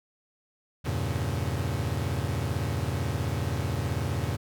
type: chord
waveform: 40% pulse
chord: E diminished seventh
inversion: none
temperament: equal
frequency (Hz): 82.41 / 98 / 116.54 / 138.59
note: E2 / G2 / Bb2 / Db3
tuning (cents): 0 / 0 / 0 / 0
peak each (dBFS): -32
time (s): 0.84-4.37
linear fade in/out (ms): 20
effects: none